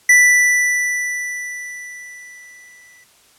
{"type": "tone with exponential decay", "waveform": "square", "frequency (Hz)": 1975.5, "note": "B6", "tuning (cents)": 0, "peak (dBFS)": -7, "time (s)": [0.09, 3.04], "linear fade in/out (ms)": 5, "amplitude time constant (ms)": 640, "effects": ["white hiss -52 dBFS RMS until 3.38 s", "low-pass 11000 Hz 12 dB/octave"]}